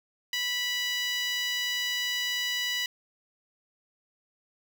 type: tone with high-pass filter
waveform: 10% pulse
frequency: 983 Hz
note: B5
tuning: 8 cents flat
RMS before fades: -30 dBFS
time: 0.33-2.86 s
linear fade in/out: 2 ms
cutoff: 2300 Hz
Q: 3
effects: none